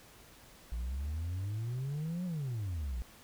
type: exponential two-way sweep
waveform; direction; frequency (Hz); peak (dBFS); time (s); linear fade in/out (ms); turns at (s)
sine; up then down; 55.8 to 185 to 55.8; -31; 0.72-3.02; 0; 2.25
effects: tanh soft clip ceiling -33 dBFS + pink hiss -57 dBFS RMS until 3.23 s